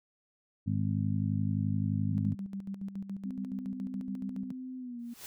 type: harmonic tone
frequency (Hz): 51.6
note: G#1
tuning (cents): -10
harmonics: 2 / 3 / 4 / 5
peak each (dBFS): -31 / -34 / -33 / -37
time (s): 0.66-2.35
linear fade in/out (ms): 20
type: tone with tremolo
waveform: sine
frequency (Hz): 196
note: G3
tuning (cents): 0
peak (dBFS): -34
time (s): 2.11-4.52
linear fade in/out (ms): 5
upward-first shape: square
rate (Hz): 7.1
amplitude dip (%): 65
type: tone with pitch glide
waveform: sine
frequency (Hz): 256.8 to 236.9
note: C4 to A#3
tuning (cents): -32 to +28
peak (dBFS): -38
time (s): 3.25-5.14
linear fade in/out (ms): 10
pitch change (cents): -140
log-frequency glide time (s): 4.78-4.99
type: noise with exponential growth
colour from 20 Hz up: white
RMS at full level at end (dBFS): -42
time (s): 4.99-5.26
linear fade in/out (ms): 0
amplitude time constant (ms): 58
effects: none